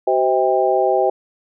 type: tone cluster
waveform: sine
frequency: 380.1 / 516 / 642 / 796 Hz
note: F#4 / C5 / E5 / G5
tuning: +47 / -24 / -46 / +26 cents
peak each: -19 dBFS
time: 0.07-1.1 s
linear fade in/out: 5 ms
effects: none